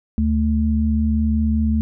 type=tone pair together; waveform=sine; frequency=75 / 219.7 Hz; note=D2 / A3; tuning=+37 / -2 cents; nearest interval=octave + perfect fifth; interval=1861 cents; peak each=-18 dBFS; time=0.18-1.81 s; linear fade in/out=0 ms; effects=none